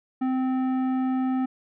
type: tone with tanh clipping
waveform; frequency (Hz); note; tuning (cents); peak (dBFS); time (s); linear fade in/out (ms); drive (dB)
sine; 259.2; C4; -16; -24; 0.21-1.46; 10; 12
effects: none